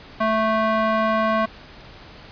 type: tone with band-pass filter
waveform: square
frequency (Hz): 220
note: A3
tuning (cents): 0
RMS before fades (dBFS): -20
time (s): 0.2-1.46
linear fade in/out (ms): 10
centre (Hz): 1000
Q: 1.5
effects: pink hiss -43 dBFS RMS until 2.31 s + resampled to 11025 Hz